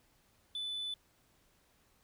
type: tone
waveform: sine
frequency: 3494 Hz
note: A7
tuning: 13 cents flat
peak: -34 dBFS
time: 0.55-0.94 s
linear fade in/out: 2 ms
effects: tanh soft clip ceiling -35 dBFS + pink hiss -70 dBFS RMS until 2.03 s